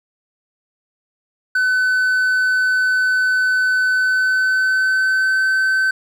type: tone with pitch glide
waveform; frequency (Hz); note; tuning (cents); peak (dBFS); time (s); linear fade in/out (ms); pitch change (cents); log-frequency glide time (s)
triangle; 1510 to 1534.6; F#6 to G6; +35 to -37; -12; 1.55-5.91; 5; +28; 3.91-5.45
effects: none